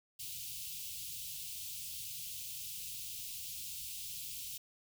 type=band-stop noise; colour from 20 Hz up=white; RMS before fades=-44 dBFS; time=0.19-4.58 s; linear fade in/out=10 ms; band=160 to 2600 Hz; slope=48 dB/octave; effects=none